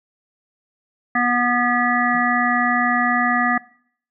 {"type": "harmonic tone", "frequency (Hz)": 243.7, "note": "B3", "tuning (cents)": -23, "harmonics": [1, 3, 5, 7, 8], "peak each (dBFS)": [-22, -22, -22, -22, -22], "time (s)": [1.15, 3.58], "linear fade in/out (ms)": 5}
{"type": "tone with exponential decay", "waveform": "triangle", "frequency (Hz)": 174.61, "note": "F3", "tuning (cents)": 0, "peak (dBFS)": -29, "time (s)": [2.14, 2.3], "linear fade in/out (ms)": 5, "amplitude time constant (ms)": 34}
{"effects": ["noise-tail reverb RT60 0.6 s tail -22 dB re dry"]}